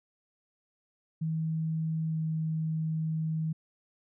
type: tone with pitch glide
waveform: sine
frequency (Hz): 160 to 158.89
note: D#3 to D#3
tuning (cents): +49 to +37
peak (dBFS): -28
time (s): 1.21-3.53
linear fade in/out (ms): 10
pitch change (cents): -12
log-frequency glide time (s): 2.09-2.16
effects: none